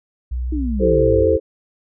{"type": "tone with pitch glide", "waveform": "sine", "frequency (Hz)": [61.74, 62.57], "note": ["B1", "B1"], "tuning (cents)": [0, 23], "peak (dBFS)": -20, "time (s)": [0.31, 1.25], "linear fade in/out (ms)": 10, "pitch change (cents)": 23, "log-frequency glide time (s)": [0.54, 0.92]}
{"type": "exponential sweep", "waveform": "sine", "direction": "down", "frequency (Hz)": [319.5, 73.42], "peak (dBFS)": -21, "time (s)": [0.52, 1.37], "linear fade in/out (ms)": 5}
{"type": "chord", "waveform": "sine", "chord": "A minor seventh", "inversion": "second", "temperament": "equal", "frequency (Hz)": [329.6, 392, 440, 523.3], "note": ["E4", "G4", "A4", "C5"], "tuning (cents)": [0, 0, 0, 0], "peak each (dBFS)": [-21, -21, -16, -17], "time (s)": [0.79, 1.4], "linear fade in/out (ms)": 50}
{"effects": []}